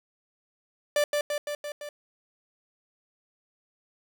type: tone with echo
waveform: 45% pulse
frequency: 587.3 Hz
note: D5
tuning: in tune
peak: -21 dBFS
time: 0.96-1.04 s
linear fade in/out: 2 ms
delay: 170 ms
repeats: 5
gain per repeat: -3 dB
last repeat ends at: 1.89 s
effects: none